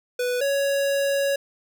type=tone pair in turn; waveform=square; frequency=493.9 / 557.2 Hz; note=B4 / C#5; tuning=0 / +9 cents; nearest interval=major second; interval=209 cents; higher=second; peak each=-23 / -21 dBFS; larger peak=second; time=0.19-0.41 / 0.41-1.36 s; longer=second; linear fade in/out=5 ms; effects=none